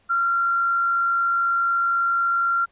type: tone with frequency modulation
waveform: sine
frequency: 1377 Hz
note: F6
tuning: 25 cents flat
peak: -18 dBFS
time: 0.09-2.66 s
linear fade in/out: 20 ms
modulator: 76.1 Hz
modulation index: 0.24
effects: pink hiss -62 dBFS RMS until 2.71 s + resampled to 8000 Hz